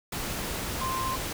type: tone in noise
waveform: sine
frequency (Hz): 1046.5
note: C6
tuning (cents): 0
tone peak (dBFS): -29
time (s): 0.81-1.16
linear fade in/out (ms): 5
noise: pink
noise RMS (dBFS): -33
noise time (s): 0.12-1.33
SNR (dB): +1
effects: none